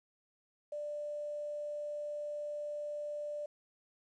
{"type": "tone with quantisation", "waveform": "sine", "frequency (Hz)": 591, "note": "D5", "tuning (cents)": 11, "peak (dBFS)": -37, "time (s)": [0.72, 3.46], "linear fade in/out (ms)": 5, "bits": 11, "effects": ["resampled to 22050 Hz"]}